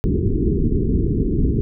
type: low-pass noise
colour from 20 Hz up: pink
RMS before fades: -18 dBFS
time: 0.04-1.61 s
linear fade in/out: 0 ms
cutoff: 430 Hz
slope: 96 dB/octave
effects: none